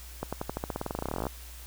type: accelerating click train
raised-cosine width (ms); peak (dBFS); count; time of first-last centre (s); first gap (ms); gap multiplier
1; -17; 25; 0.23-1.268; 96; 0.92
effects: added 60 Hz sine -44 dBFS peak until 1.66 s + white hiss -49 dBFS RMS until 1.66 s